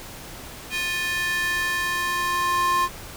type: tone with high-pass filter sweep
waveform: square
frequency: 352.6 Hz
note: F4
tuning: 17 cents sharp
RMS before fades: -24 dBFS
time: 0.7-2.89 s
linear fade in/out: 50 ms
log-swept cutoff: 2300 to 1000 Hz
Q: 3.1
effects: pink hiss -39 dBFS RMS until 3.16 s